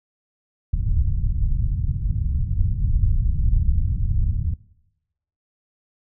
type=low-pass noise; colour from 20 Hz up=pink; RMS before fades=-20 dBFS; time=0.73-4.54 s; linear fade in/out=5 ms; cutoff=120 Hz; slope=24 dB/octave; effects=noise-tail reverb RT60 0.9 s tail -21 dB re dry